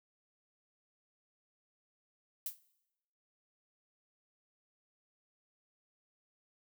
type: noise with exponential decay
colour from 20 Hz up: violet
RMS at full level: -34 dBFS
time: 2.46-2.59 s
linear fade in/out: 2 ms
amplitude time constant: 28 ms
effects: noise-tail reverb RT60 0.9 s tail -20 dB re dry